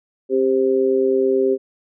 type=tone with amplitude modulation; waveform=sine; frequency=394.8 Hz; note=G4; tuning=12 cents sharp; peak=-10 dBFS; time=0.29-1.58 s; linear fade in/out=50 ms; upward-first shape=sine; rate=129 Hz; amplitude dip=90%; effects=none